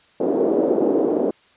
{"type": "band-pass noise", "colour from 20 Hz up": "white", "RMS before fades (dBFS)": -19, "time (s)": [0.2, 1.31], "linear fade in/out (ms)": 5, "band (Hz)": [270, 480], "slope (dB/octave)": 24, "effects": ["white hiss -55 dBFS RMS until 1.56 s", "resampled to 8000 Hz"]}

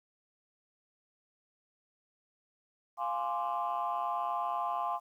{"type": "chord", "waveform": "sine", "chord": "D half-diminished seventh", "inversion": "first", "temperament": "equal", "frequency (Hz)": [698.5, 830.6, 1046.5, 1174.7], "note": ["F5", "Ab5", "C6", "D6"], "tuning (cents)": [0, 0, 0, 0], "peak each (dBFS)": [-35, -36, -34, -38], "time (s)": [2.97, 5], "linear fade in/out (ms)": 50, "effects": ["tanh soft clip ceiling -24 dBFS", "11-bit"]}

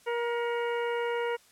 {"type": "harmonic tone with a mistuned harmonic", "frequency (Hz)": 473.5, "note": "A#4", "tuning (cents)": 27, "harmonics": [1, 2, 3, 4, 5, 6], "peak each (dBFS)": [-29, -35, -39, -41, -43, -45], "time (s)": [0.06, 1.37], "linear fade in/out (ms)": 20, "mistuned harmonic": 5, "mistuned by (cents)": -92, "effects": ["white hiss -60 dBFS RMS until 1.51 s", "low-pass 11000 Hz 12 dB/octave"]}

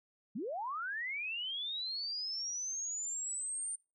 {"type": "linear sweep", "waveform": "sine", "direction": "up", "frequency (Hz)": [174.61, 8980], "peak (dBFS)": -36, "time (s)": [0.35, 3.76], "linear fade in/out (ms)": 10, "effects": ["noise-tail reverb RT60 0.3 s tail -26 dB re dry"]}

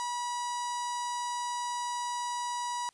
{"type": "tone with notch filter", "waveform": "sawtooth", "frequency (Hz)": 971, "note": "B5", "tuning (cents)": -30, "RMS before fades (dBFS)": -34, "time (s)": [0, 2.89], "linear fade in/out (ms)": 0, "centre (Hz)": 2400, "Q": 0.97, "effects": ["white hiss -67 dBFS RMS until 2.93 s", "resampled to 22050 Hz"]}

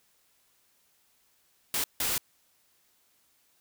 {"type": "noise bursts at uneven times", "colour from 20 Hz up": "white", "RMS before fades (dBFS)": -29, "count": 2, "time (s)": [[1.74, 1.84], [2, 2.18]], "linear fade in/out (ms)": 2, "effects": ["white hiss -68 dBFS RMS until 3.6 s"]}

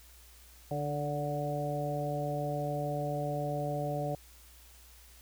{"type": "harmonic tone with a mistuned harmonic", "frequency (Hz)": 146.83, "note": "D3", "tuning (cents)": 0, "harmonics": [1, 2, 3, 4, 5], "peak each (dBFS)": [-35, -41, -41, -36, -38], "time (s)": [0.71, 4.15], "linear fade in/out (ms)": 2, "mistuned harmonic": 4, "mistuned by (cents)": -21, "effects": ["added 60 Hz sine -56 dBFS peak until 5.21 s", "white hiss -58 dBFS RMS until 5.21 s"]}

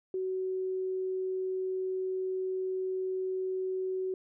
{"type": "tone", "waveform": "sine", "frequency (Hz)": 374.8, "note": "F#4", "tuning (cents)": 22, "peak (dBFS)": -30, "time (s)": [0.14, 4.14], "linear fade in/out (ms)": 2, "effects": []}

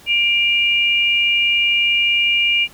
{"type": "tone pair together", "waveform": "sine", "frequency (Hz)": [2374, 2843], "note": ["D7", "F7"], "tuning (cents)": [18, 30], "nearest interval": "minor third", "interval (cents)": 312, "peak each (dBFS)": -16, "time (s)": [0.06, 2.68], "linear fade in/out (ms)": 50, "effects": ["pink hiss -45 dBFS RMS until 2.73 s"]}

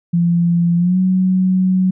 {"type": "tone with pitch glide", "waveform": "sine", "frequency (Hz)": [171.5, 185.94], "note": ["F3", "F#3"], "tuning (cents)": [-31, 9], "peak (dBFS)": -11, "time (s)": [0.13, 1.91], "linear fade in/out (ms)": 10, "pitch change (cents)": 140, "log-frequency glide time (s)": [0.77, 0.98], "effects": []}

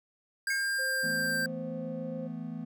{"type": "tone with pitch glide", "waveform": "square", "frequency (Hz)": [1600, 1575.2], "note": ["G6", "G6"], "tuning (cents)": [35, 8], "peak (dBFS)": -29, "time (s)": [0.47, 1.46], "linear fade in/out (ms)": 2, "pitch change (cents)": -27, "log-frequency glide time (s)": [0.74, 1.34]}
{"type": "tone with exponential decay", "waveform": "square", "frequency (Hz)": 2175, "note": "C#7", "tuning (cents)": -33, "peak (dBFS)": -32, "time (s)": [0.5, 0.72], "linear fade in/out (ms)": 5, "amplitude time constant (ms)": 47}
{"type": "tone", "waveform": "sine", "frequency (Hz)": 523.3, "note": "C5", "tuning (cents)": 0, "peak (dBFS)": -38, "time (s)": [0.78, 2.28], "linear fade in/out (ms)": 20}
{"type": "chord", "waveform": "triangle", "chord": "E suspended fourth", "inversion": "none", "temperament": "just", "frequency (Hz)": [164.81, 219.8, 247.2], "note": ["E3", "A3", "B3"], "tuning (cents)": [0, -2, 2], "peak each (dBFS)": [-38, -38, -38], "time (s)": [1.03, 2.65], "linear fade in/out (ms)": 10}
{"effects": []}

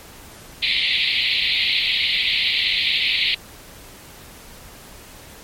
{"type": "band-pass noise", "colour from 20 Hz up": "white", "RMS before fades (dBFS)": -20, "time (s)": [0.62, 3.35], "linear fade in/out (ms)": 10, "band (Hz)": [2000, 4300], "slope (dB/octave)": 96, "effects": ["pink hiss -42 dBFS RMS until 5.43 s", "MP3 64 kbps"]}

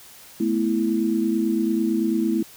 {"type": "chord", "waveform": "sine", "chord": "A suspended second", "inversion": "none", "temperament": "equal with one note detuned", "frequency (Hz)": [217.9, 246.9, 329.6], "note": ["A3", "B3", "E4"], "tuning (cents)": [-17, 0, 0], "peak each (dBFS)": [-23, -26, -22], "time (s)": [0.4, 2.43], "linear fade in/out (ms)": 5, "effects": ["white hiss -46 dBFS RMS until 2.56 s"]}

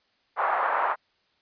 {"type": "band-pass noise", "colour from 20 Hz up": "pink", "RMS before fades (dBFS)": -25, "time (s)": [0.36, 0.96], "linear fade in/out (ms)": 50, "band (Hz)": [740, 1400], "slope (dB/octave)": 24, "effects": ["white hiss -68 dBFS RMS until 1.41 s", "resampled to 11025 Hz"]}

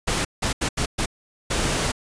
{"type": "noise bursts at uneven times", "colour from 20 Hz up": "pink", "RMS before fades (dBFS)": -23, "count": 6, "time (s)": [[0.07, 0.25], [0.42, 0.53], [0.61, 0.69], [0.77, 0.86], [0.98, 1.06], [1.5, 1.92]], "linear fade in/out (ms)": 10, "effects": ["resampled to 22050 Hz"]}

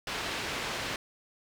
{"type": "low-pass noise", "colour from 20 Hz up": "white", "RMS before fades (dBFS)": -35, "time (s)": [0.07, 0.96], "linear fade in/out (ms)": 2, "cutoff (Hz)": 3300, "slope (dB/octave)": 12, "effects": []}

